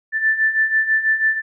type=beating tone pair; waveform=sine; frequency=1760 / 1766.1 Hz; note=A6 / A6; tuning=0 / +6 cents; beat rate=6.1 Hz; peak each=-21 / -16 dBFS; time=0.12-1.42 s; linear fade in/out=50 ms; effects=none